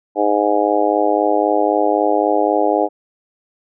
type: harmonic tone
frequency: 103.83 Hz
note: G#2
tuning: in tune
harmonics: 3 / 4 / 5 / 6 / 7 / 8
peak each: -20 / -20 / -20 / -20 / -20 / -20 dBFS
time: 0.15-2.89 s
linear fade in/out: 50 ms
effects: none